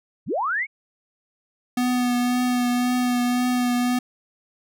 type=linear sweep; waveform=sine; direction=up; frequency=82.41 to 2286 Hz; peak=-21 dBFS; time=0.26-0.67 s; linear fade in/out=50 ms
type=tone with vibrato; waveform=square; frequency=246.7 Hz; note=B3; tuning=2 cents flat; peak=-20 dBFS; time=1.77-3.99 s; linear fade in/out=5 ms; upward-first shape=triangle; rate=1.9 Hz; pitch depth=21 cents each way
effects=none